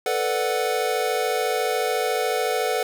square chord, B minor seventh, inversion third, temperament equal, 440 / 493.9 / 587.3 / 740 Hz, A4 / B4 / D5 / F#5, 0 / 0 / 0 / 0 cents, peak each -27 / -27 / -31 / -27 dBFS, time 0.06-2.83 s, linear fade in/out 2 ms, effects none

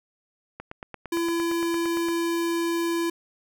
click train, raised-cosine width 0.5 ms, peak -21 dBFS, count 14, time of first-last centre 0.6-2.086 s, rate 8.75 Hz
square tone, 337.2 Hz, E4, 39 cents sharp, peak -24 dBFS, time 1.12-3.1 s, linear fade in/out 5 ms
effects none

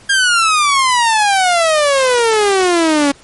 sawtooth exponential sweep, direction down, 1626 to 277.3 Hz, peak -6 dBFS, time 0.09-3.12 s, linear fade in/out 10 ms, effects pink hiss -43 dBFS RMS until 3.23 s + MP3 48 kbps

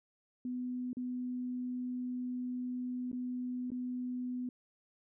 sine tone with dropouts, 249.5 Hz, B3, 18 cents sharp, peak -35 dBFS, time 0.45-4.49 s, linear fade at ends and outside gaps 2 ms, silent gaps 0.931-0.969 / 3.116-3.129 / 3.704-3.717 s, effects none

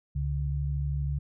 sine tone pair together, 69.22 / 142 Hz, C#2 / C#3, -2 / +42 cents, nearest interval octave, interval 1244 cents, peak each -29 / -30 dBFS, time 0.15-1.19 s, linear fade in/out 10 ms, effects none

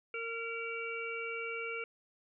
harmonic tone, 460 Hz, A#4, 23 cents flat, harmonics 1 / 3 / 5 / 6, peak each -41 / -43 / -40 / -45 dBFS, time 0.14-1.84 s, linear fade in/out 2 ms, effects none

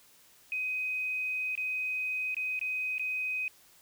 sine tone with dropouts, 2513 Hz, D#7, 17 cents sharp, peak -30 dBFS, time 0.52-3.48 s, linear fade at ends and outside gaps 1 ms, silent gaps 1.553-1.576 / 2.345-2.367 / 2.592-2.613 / 2.982-2.995 s, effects white hiss -60 dBFS RMS until 3.81 s

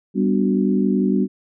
sine chord, G major seventh, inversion none, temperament equal, 196 / 246.9 / 293.7 / 370 Hz, G3 / B3 / D4 / F#4, 0 / 0 / 0 / 0 cents, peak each -18 / -21 / -23 / -24 dBFS, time 0.14-1.28 s, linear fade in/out 50 ms, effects none

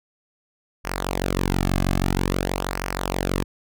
sawtooth tone with flanger, 46.25 Hz, F#1, in tune, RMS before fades -24 dBFS, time 0.84-3.44 s, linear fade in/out 20 ms, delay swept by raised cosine 0.26 to 2.16 ms, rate 0.5 Hz, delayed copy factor -0.75, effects none

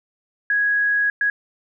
sine tone bursts at uneven times, 1661.2 Hz, G#6, in tune, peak -16 dBFS, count 2, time 0.5-1.1 / 1.21-1.3 s, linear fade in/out 2 ms, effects none

